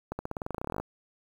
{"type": "accelerating click train", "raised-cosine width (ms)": 1, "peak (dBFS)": -19, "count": 19, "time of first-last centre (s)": [0.12, 0.8], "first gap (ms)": 70, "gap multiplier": 0.92, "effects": ["8-bit"]}